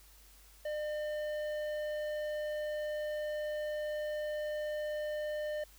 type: tone with tanh clipping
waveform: sine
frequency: 603 Hz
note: D5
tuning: 46 cents sharp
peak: -36 dBFS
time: 0.65-5.64 s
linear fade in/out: 5 ms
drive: 11 dB
effects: added 50 Hz sine -59 dBFS peak until 5.78 s + white hiss -61 dBFS RMS until 5.78 s